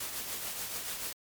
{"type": "noise with tremolo", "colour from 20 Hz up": "white", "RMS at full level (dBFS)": -36, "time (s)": [0, 1.13], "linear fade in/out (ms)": 5, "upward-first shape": "triangle", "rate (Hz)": 6.9, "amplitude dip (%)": 45, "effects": ["MP3 96 kbps"]}